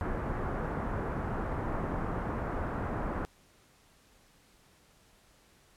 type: low-pass noise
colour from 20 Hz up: pink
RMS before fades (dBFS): -34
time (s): 0.01-3.25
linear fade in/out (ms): 0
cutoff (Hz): 1500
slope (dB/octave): 24
effects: pink hiss -63 dBFS RMS until 5.76 s + low-pass 12000 Hz 12 dB/octave